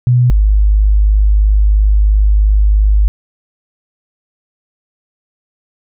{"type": "tone pair in turn", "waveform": "sine", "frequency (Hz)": [123.47, 51.49], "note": ["B2", "G#1"], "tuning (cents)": [0, -14], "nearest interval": "octave + minor third", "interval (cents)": 1514, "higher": "first", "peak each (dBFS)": [-6, -6], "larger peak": "neither", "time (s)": [[0.07, 0.3], [0.3, 3.08]], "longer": "second", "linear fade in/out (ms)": 0, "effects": []}